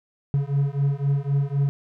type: beating tone pair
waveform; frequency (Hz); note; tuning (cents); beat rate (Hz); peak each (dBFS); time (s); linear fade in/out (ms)
triangle; 138.59 / 142.49; C#3 / C#3; 0 / +48; 3.9; -21; 0.34-1.69; 0
effects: none